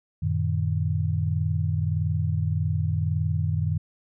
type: tone cluster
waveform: sine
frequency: 92.5 / 114.2 / 153.6 Hz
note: F#2 / A#2 / D#3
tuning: 0 / -35 / -22 cents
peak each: -25 / -29 / -26 dBFS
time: 0.22-3.78 s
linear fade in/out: 10 ms
effects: none